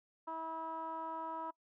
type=tone with low-pass filter; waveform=15% pulse; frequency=323.7 Hz; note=E4; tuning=31 cents flat; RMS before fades=-42 dBFS; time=0.27-1.51 s; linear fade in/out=10 ms; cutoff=1100 Hz; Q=9.3; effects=noise-tail reverb RT60 0.1 s tail -24 dB re dry